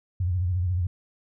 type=tone with vibrato; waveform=sine; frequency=89.8 Hz; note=F2; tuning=49 cents sharp; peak=-22 dBFS; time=0.2-0.87 s; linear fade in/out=5 ms; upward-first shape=sine; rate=14 Hz; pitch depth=98 cents each way; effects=none